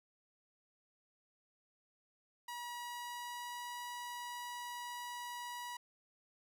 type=tone with pitch glide; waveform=sawtooth; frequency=963 to 969.1 Hz; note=B5 to B5; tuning=-44 to -33 cents; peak=-39 dBFS; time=2.48-5.77 s; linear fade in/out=5 ms; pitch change=+11 cents; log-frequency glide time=2.75-3.72 s; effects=none